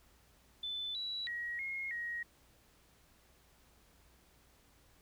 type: tone with pitch steps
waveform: sine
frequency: 3510 / 3924 / 1901 / 2153 / 1889 Hz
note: A7 / B7 / A#6 / C7 / A#6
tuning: -5 / -12 / +33 / +49 / +22 cents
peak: -37 dBFS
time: 0.63-2.23 s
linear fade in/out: 5 ms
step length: 320 ms
effects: added 60 Hz sine -70 dBFS peak until 5.01 s + pink hiss -67 dBFS RMS until 5.01 s